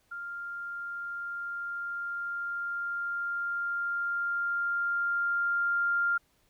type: tone with level ramp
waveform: sine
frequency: 1396.9 Hz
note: F6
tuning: in tune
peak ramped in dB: -36 to -24 dBFS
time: 0.11-6.18 s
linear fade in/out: 10 ms
effects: pink hiss -69 dBFS RMS until 6.49 s